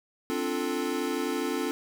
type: chord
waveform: square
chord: D minor seventh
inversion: third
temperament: equal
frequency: 261.6 / 293.7 / 349.2 / 440 Hz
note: C4 / D4 / F4 / A4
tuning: 0 / 0 / 0 / 0 cents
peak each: -34 dBFS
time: 0.3-1.71 s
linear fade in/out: 0 ms
effects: 9-bit